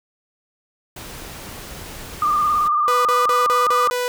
pink noise, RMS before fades -35 dBFS, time 0.96-2.68 s, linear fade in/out 5 ms
sine tone with vibrato, 1201 Hz, D6, 38 cents sharp, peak -15 dBFS, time 2.22-3.9 s, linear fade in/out 2 ms, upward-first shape square, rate 18 Hz, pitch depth 33 cents each way
sawtooth tone bursts, 493.9 Hz, B4, in tune, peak -16 dBFS, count 6, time 2.88-4.08 s, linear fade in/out 0 ms, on 170 ms, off 36 ms
effects none

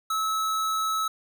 square tone, 1298 Hz, E6, 27 cents flat, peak -25 dBFS, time 0.1-1.08 s, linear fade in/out 5 ms, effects none

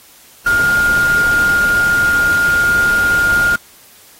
sine tone in noise, 1416 Hz, F6, 23 cents sharp, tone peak -10 dBFS, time 0.46-3.56 s, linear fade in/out 5 ms, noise pink, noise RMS -25 dBFS, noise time 0.46-3.56 s, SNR +12 dB, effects white hiss -44 dBFS RMS until 4.19 s + AAC 48 kbps

